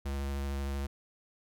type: tone with vibrato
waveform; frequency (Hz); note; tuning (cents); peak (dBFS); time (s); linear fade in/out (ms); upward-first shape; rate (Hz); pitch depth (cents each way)
square; 69.3; C#2; 0; -33; 0.05-0.87; 10; sine; 13; 16
effects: none